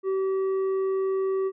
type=tone with tanh clipping; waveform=triangle; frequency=383.6 Hz; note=G4; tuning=37 cents flat; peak=-24 dBFS; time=0.03-1.52 s; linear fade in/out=50 ms; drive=10 dB; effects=none